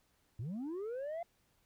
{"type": "linear sweep", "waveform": "sine", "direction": "up", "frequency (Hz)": [98, 698.5], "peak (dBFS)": -35, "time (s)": [0.39, 1.23], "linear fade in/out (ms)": 5, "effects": ["tanh soft clip ceiling -37 dBFS", "pink hiss -74 dBFS RMS until 1.65 s"]}